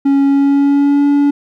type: tone with pitch glide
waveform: triangle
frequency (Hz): 277.2 to 285.8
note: C#4 to D4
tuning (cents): 0 to -47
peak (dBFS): -6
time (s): 0.05-1.31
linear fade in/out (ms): 10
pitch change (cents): +53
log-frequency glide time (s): 0.25-1.06
effects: none